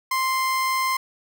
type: tone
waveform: 30% pulse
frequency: 1046.5 Hz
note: C6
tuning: in tune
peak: -18 dBFS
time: 0.11-0.97 s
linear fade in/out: 5 ms
effects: none